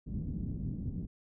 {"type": "low-pass noise", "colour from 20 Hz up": "white", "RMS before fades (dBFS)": -37, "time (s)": [0.06, 1.07], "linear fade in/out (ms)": 20, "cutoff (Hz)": 220, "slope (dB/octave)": 24, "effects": []}